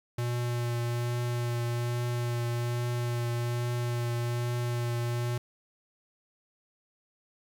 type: tone with vibrato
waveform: square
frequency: 120 Hz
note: B2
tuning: 49 cents flat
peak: -29 dBFS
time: 0.18-5.38 s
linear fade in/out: 5 ms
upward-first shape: triangle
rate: 1.2 Hz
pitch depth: 17 cents each way
effects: 11-bit